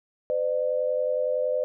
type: tone pair together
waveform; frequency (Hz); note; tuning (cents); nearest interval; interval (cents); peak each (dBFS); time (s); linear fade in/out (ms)
sine; 509.2 / 600; C5 / D5; -47 / +37; minor third; 284; -25 / -26; 0.3-1.64; 0
effects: none